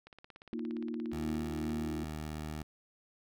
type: click train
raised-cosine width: 0.3 ms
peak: -35 dBFS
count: 29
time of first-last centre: 0.07-1.698 s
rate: 17.2 Hz
type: chord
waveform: sine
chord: Bb suspended fourth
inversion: none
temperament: just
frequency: 233.1 / 310.8 / 349.6 Hz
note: Bb3 / Eb4 / F4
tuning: 0 / -2 / +2 cents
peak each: -37 / -41 / -42 dBFS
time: 0.53-2.04 s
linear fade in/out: 0 ms
type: tone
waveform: 15% pulse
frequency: 76.9 Hz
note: D#2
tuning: 20 cents flat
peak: -32 dBFS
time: 1.12-2.63 s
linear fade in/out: 10 ms
effects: none